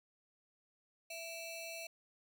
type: ring-modulated tone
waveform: sawtooth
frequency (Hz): 1661.2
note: G#6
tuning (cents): 0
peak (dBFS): -37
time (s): 1.1-1.87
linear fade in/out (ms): 5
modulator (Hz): 1000
effects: none